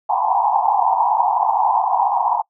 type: band-pass noise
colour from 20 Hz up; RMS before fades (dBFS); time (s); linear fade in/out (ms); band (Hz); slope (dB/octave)
pink; -17; 0.09-2.42; 10; 740 to 1000; 96
effects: noise-tail reverb RT60 0.1 s tail -24 dB re dry